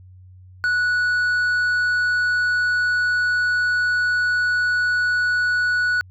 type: tone with tanh clipping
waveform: sine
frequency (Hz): 1472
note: F#6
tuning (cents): -9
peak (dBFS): -18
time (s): 0.64-6.01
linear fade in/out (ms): 0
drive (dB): 5
effects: added 92 Hz sine -42 dBFS peak until 6.1 s